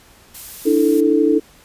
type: noise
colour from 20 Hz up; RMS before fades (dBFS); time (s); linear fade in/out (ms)
blue; -33; 0.34-1.01; 10
type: chord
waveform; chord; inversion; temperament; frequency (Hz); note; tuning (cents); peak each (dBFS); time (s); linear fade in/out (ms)
sine; D suspended second; none; equal with one note detuned; 293.7 / 325.7 / 440; D4 / E4 / A4; 0 / -21 / 0; -16; 0.65-1.4; 20
effects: pink hiss -48 dBFS RMS until 1.64 s + resampled to 32000 Hz